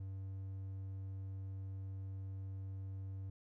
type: tone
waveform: triangle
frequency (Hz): 96.3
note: G2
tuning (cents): -30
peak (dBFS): -40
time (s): 0-3.3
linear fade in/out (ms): 5
effects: none